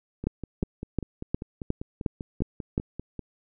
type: two click trains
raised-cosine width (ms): 3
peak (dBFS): -21 / -12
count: 16 / 8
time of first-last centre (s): 0.24-3.193 / 0.27-2.779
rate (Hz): 5.08 / 2.79
effects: none